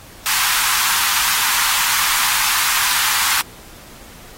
pink high-pass noise, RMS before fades -18 dBFS, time 0.26-3.41 s, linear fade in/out 0 ms, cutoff 900 Hz, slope 48 dB/octave, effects pink hiss -41 dBFS RMS until 4.37 s + AAC 48 kbps

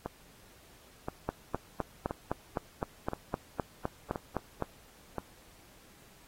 two click trains, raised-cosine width 1 ms, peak -16 / -20 dBFS, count 14 / 6, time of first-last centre 1.29-4.623 / 0.06-5.183 s, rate 3.9 / 0.976 Hz, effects pink hiss -59 dBFS RMS until 6.27 s + AAC 48 kbps

